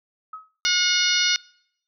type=tone with exponential decay; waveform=sine; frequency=1276 Hz; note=D#6; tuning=43 cents sharp; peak=-30 dBFS; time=0.33-0.55 s; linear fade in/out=5 ms; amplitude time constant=47 ms
type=harmonic tone; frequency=723 Hz; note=F#5; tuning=40 cents flat; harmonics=2 / 3 / 4 / 5 / 6 / 7 / 8; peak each=-26 / -26 / -26 / -26 / -26 / -26 / -26 dBFS; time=0.65-1.36 s; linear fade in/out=0 ms
effects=noise-tail reverb RT60 0.7 s tail -25 dB re dry